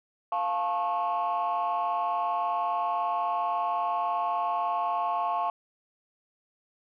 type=chord; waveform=sine; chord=F augmented; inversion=none; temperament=just; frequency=698.5 / 873.1 / 1091.3 Hz; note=F5 / A5 / C#6; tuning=0 / -14 / -27 cents; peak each=-28 / -29 / -28 dBFS; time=0.32-5.5 s; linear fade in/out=2 ms; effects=tanh soft clip ceiling -21 dBFS